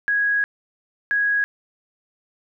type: tone pair in turn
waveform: sine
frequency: 1657 / 1657 Hz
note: G#6 / G#6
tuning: -4 / -4 cents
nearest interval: unison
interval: 0 cents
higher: neither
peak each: -17 dBFS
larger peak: neither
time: 0.08-0.44 / 1.11-1.44 s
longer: first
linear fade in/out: 0 ms
effects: none